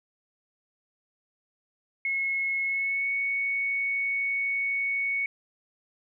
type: tone with pitch glide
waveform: sine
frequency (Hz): 2178 to 2222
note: C#7 to C#7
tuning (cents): -31 to +4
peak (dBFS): -25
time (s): 2.05-5.26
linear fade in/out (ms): 2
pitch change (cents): +35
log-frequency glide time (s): 2.64-3.09
effects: none